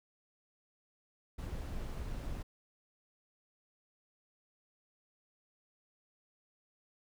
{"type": "noise", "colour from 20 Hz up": "brown", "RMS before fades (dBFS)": -40, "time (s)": [1.38, 2.43], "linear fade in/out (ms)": 10, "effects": []}